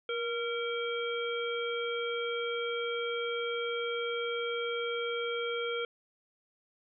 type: harmonic tone with a mistuned harmonic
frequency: 460 Hz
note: A#4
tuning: 23 cents flat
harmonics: 1 / 3 / 5 / 7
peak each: -33 / -38 / -40 / -40 dBFS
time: 0.09-5.85 s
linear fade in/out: 2 ms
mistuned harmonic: 1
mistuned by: +48 cents
effects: none